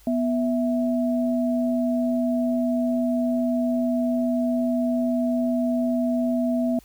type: tone pair together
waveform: sine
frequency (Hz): 245.9 / 656.5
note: B3 / E5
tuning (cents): -7 / -7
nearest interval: octave + perfect fourth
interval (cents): 1700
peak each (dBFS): -21 / -26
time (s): 0.07-6.79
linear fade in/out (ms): 2
effects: added 50 Hz sine -52 dBFS peak until 6.84 s + white hiss -56 dBFS RMS until 6.84 s